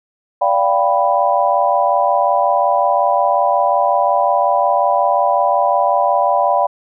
sine chord, G dominant seventh, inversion second, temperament equal with one note detuned, 581.3 / 698.5 / 784 / 987.8 Hz, D5 / F5 / G5 / B5, -18 / 0 / 0 / 0 cents, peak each -17 dBFS, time 0.41-6.67 s, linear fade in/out 10 ms, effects none

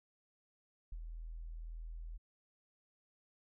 sine tone with ADSR envelope, 40.89 Hz, E1, 13 cents flat, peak -40 dBFS, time 0.92-2.18 s, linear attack 5 ms, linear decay 56 ms, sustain -3 dB, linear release 19 ms, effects none

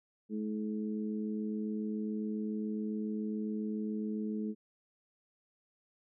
harmonic tone, 107.2 Hz, A2, 45 cents flat, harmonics 2 / 3 / 4, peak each -34 / -42 / -43 dBFS, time 0.29-4.55 s, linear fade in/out 50 ms, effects none

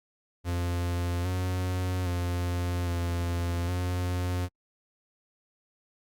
45% pulse tone with pitch steps, 87.5 / 91.4 / 88.2 / 86.5 / 89.7 Hz, F2 / F#2 / F2 / F2 / F2, +4 / -21 / +18 / -16 / +47 cents, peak -27 dBFS, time 0.44-4.49 s, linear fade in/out 50 ms, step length 810 ms, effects Opus 48 kbps

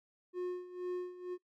triangle tone with tremolo, 360 Hz, F#4, 47 cents flat, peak -32 dBFS, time 0.33-1.38 s, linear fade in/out 50 ms, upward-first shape sine, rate 2.1 Hz, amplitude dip 80%, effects noise-tail reverb RT60 0.1 s tail -21 dB re dry

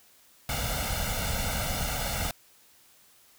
pink noise with comb filter, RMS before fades -30 dBFS, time 0.49-2.31 s, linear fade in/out 2 ms, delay 1.4 ms, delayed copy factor +0.85, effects white hiss -59 dBFS RMS until 3.38 s

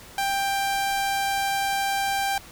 sawtooth tone, 789 Hz, G5, 11 cents sharp, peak -19 dBFS, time 0.18-2.38 s, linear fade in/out 2 ms, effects pink hiss -45 dBFS RMS until 2.51 s

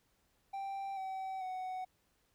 triangle tone with pitch steps, 784 / 763.9 / 744.3 Hz, G5 / G5 / F#5, 0 / -45 / +10 cents, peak -36 dBFS, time 0.53-1.85 s, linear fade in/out 10 ms, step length 440 ms, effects pink hiss -75 dBFS RMS until 2.34 s

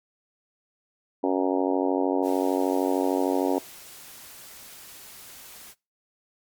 harmonic tone, 93.2 Hz, F#2, 13 cents sharp, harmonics 3 / 4 / 5 / 6 / 7 / 8 / 9 / 10, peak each -25 / -27 / -29 / -31 / -32 / -33 / -34 / -35 dBFS, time 1.23-3.59 s, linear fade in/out 10 ms
white noise, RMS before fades -45 dBFS, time 2.22-5.75 s, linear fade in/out 50 ms
effects noise-tail reverb RT60 0.3 s tail -24 dB re dry + MP3 96 kbps

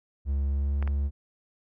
triangle tone with pitch glide, 69.5 to 70.51 Hz, C#2 to C#2, +5 to +30 cents, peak -22 dBFS, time 0.25-1.11 s, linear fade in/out 50 ms, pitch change +25 cents, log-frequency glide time 0.52-0.75 s
clicks, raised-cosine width 0.5 ms, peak -22 dBFS, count 2, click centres 0.826 / 0.876 s
effects none

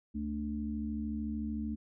harmonic tone, 73.42 Hz, D2, in tune, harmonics 1 / 3 / 4, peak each -40 / -35 / -41 dBFS, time 0.14-1.76 s, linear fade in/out 20 ms, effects none

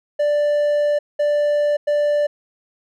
triangle tone bursts at uneven times, 588 Hz, D5, 2 cents sharp, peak -13 dBFS, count 3, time 0.19-0.99 / 1.19-1.77 / 1.87-2.27 s, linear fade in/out 10 ms, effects none

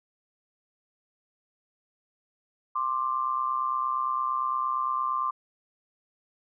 sine tone pair together, 1051 / 1179.7 Hz, C6 / D6, +7 / +7 cents, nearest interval major second, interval 200 cents, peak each -28 dBFS, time 2.75-5.31 s, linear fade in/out 10 ms, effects none

